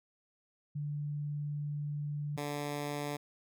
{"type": "tone pair in turn", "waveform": ["sine", "10% pulse"], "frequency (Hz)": [146.83, 145.73], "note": ["D3", "D3"], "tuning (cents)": [0, -13], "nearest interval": "unison", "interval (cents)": 13, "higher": "first", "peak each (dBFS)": [-34, -27], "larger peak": "second", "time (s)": [[0.75, 2.37], [2.37, 3.17]], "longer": "first", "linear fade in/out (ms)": 10, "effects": []}